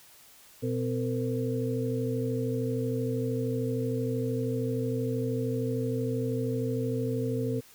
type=tone cluster; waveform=sine; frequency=122.2 / 255.3 / 452 / 505 Hz; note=B2 / C4 / A4 / B4; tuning=-18 / -42 / +47 / +39 cents; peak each=-31 / -32 / -32 / -38 dBFS; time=0.62-7.61 s; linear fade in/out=20 ms; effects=white hiss -55 dBFS RMS until 7.74 s